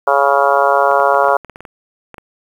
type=harmonic tone; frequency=139.7 Hz; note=C#3; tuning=14 cents sharp; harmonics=3 / 4 / 5 / 6 / 7 / 8 / 9 / 10; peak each=-20 / -15 / -16 / -19 / -17 / -18 / -22 / -19 dBFS; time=0.07-1.37 s; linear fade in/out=5 ms
type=clicks; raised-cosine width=0.5 ms; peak=-18 dBFS; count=12; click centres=0.914 / 1 / 1.145 / 1.244 / 1.285 / 1.447 / 1.497 / 1.559 / 1.606 / 1.652 / 2.143 / 2.182 s
effects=7-bit